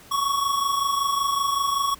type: tone pair together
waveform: square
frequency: 1108.7 / 1134 Hz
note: C#6 / C#6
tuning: 0 / +39 cents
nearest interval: unison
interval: 39 cents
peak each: -23 / -28 dBFS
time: 0.11-1.95 s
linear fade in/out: 10 ms
effects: pink hiss -48 dBFS RMS until 1.99 s